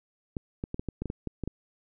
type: clicks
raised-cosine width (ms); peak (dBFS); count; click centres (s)
3; -19; 11; 0.368 / 0.639 / 0.744 / 0.795 / 0.887 / 1.02 / 1.057 / 1.101 / 1.273 / 1.437 / 1.476
effects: none